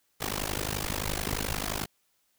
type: noise with amplitude modulation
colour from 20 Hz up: pink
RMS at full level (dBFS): -28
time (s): 0.2-1.86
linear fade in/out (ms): 20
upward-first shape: sine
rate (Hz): 51.5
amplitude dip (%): 100
effects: white hiss -72 dBFS RMS until 2.38 s